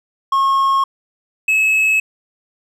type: tone pair in turn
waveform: triangle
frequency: 1086 / 2583 Hz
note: C#6 / E7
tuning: -36 / -36 cents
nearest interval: octave + minor third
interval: 1500 cents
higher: second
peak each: -10 dBFS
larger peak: neither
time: 0.32-0.84 / 1.48-2 s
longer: neither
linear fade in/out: 5 ms
effects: none